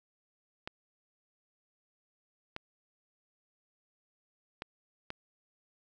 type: clicks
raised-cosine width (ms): 0.3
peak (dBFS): -22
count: 4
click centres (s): 0.675 / 2.564 / 4.621 / 5.104
effects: none